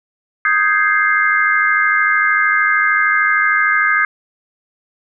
sine chord, Ab major seventh, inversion second, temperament equal, 1244.5 / 1568 / 1661.2 / 2093 Hz, Eb6 / G6 / Ab6 / C7, 0 / 0 / 0 / 0 cents, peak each -17 dBFS, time 0.45-4.05 s, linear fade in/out 2 ms, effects none

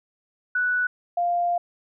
sine tone pair in turn, 1480 / 698.5 Hz, F#6 / F5, 0 / 0 cents, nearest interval octave + minor second, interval 1300 cents, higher first, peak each -20 dBFS, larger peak neither, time 0.55-0.87 / 1.17-1.58 s, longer second, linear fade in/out 5 ms, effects none

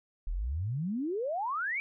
sine exponential sweep, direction up, 35.74 to 2370 Hz, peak -30 dBFS, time 0.27-1.8 s, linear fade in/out 0 ms, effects none

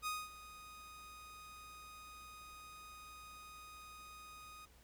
sawtooth tone with ADSR envelope, 1244.5 Hz, D#6, in tune, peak -33 dBFS, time 0.02-4.66 s, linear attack 46 ms, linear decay 220 ms, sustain -16 dB, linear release 16 ms, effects added 60 Hz sine -64 dBFS peak until 4.83 s + pink hiss -67 dBFS RMS until 4.83 s

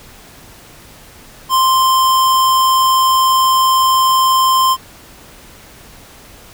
square tone, 1046 Hz, C6, 1 cent flat, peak -10 dBFS, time 1.49-4.77 s, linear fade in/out 50 ms, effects pink hiss -40 dBFS RMS until 6.53 s

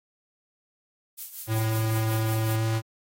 violet noise with tremolo, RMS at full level -34 dBFS, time 1.17-2.57 s, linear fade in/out 20 ms, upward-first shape triangle, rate 5.4 Hz, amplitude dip 75%
square tone with pitch glide, 110.8 to 111.83 Hz, A2 to A2, +13 to +29 cents, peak -24 dBFS, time 1.47-2.82 s, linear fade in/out 50 ms, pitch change +16 cents, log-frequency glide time 2.57-2.64 s
effects AAC 48 kbps

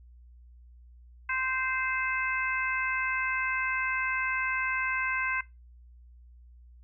harmonic tone, 520 Hz, C5, 11 cents flat, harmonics 2 / 3 / 4 / 5, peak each -35 / -31 / -33 / -35 dBFS, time 1.29-5.41 s, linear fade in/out 5 ms, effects noise-tail reverb RT60 0.2 s tail -18 dB re dry + added 60 Hz sine -50 dBFS peak until 6.83 s

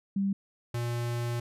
sine / square tone pair in turn, 196.8 / 119.19 Hz, G3 / A#2, +7 / +39 cents, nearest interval major sixth, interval 868 cents, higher first, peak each -25 / -30 dBFS, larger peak first, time 0.16-0.33 / 0.74-1.4 s, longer second, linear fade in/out 5 ms, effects resampled to 32000 Hz

